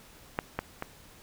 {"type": "clicks", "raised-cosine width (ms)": 0.5, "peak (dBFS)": [-12, -14, -18], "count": 3, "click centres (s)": [0.389, 0.59, 0.824], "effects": ["pink hiss -54 dBFS RMS until 1.22 s"]}